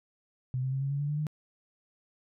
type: tone with pitch steps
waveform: sine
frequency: 128.2 / 131.35 / 134.57 / 137.88 / 141.26 / 144.73 / 148.29 / 151.93 Hz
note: C3 / C3 / C3 / C#3 / C#3 / D3 / D3 / D#3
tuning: -35 / +7 / +49 / -9 / +33 / -25 / +17 / -41 cents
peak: -28 dBFS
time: 0.54-1.268 s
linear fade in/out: 0 ms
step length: 91 ms
effects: none